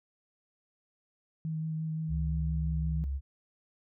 sine tone with vibrato, 158.5 Hz, D#3, 32 cents sharp, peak -31 dBFS, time 1.45-3.04 s, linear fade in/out 0 ms, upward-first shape sine, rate 5.8 Hz, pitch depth 13 cents each way
sine tone with pitch glide, 69.3 to 68.39 Hz, C#2 to C#2, 0 to -23 cents, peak -30 dBFS, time 2.08-3.21 s, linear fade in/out 50 ms, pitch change -23 cents, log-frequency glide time 2.45-2.9 s
effects none

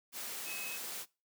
sine tone in noise, 2565 Hz, E7, 48 cents flat, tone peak -43 dBFS, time 0.44-0.79 s, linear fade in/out 50 ms, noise white, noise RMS -42 dBFS, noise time 0.12-1.06 s, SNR -4 dB, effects noise-tail reverb RT60 0.3 s tail -23 dB re dry + high-pass 200 Hz 12 dB/octave

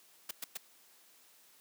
white noise bursts, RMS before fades -39 dBFS, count 3, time 0.29-0.573 s, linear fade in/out 5 ms, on 21 ms, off 110 ms, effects white hiss -63 dBFS RMS until 1.6 s + high-pass 200 Hz 12 dB/octave

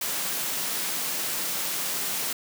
white high-pass noise, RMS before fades -29 dBFS, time 0.01-2.33 s, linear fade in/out 5 ms, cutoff 130 Hz, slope 96 dB/octave, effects none

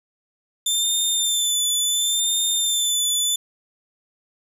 20% pulse tone with vibrato, 3553 Hz, A7, 16 cents sharp, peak -13 dBFS, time 0.66-3.36 s, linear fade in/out 5 ms, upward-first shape sine, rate 0.71 Hz, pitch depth 37 cents each way, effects 8-bit

